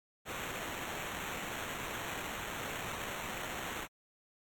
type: noise with sample-and-hold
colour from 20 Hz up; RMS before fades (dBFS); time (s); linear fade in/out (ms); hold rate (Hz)
white; -40; 0.25-3.88; 50; 4900
effects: MP3 96 kbps